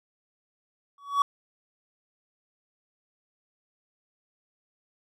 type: tone with exponential growth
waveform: triangle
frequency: 1130 Hz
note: C#6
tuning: 33 cents sharp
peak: -14 dBFS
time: 0.98-1.22 s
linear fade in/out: 2 ms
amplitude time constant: 52 ms
effects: none